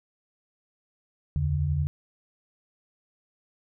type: tone cluster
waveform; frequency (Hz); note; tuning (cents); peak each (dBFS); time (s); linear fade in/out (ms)
sine; 71.6 / 82.9 / 144.1; D2 / E2 / D3; -43 / +10 / -33; -35 / -26 / -26; 1.36-1.87; 0
effects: none